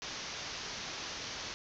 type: low-pass noise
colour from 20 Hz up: white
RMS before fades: -42 dBFS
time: 0.02-1.54 s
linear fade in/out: 0 ms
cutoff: 6400 Hz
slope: 96 dB/octave
effects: none